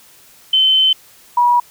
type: tone pair in turn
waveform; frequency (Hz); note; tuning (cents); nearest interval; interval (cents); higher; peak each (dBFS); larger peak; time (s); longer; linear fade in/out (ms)
sine; 3069 / 966.7; G7 / B5; -37 / -37; octave + minor sixth; 2000; first; -9; neither; 0.53-0.93 / 1.37-1.6; first; 5
effects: white hiss -46 dBFS RMS until 1.7 s